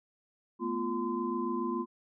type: tone cluster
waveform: sine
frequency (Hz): 218.5 / 245.7 / 347.3 / 1027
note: A3 / B3 / F4 / C6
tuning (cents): -12 / -9 / -10 / -33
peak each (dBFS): -38 / -35 / -34 / -36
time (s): 0.59-1.86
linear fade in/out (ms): 50
effects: none